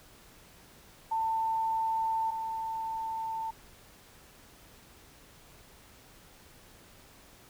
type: tone pair in turn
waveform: sine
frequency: 894 / 894 Hz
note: A5 / A5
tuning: +27 / +27 cents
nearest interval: unison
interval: 0 cents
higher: neither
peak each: -27 / -32 dBFS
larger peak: first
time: 1.11-2.31 / 2.31-3.51 s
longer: neither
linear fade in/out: 10 ms
effects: pink hiss -56 dBFS RMS until 7.49 s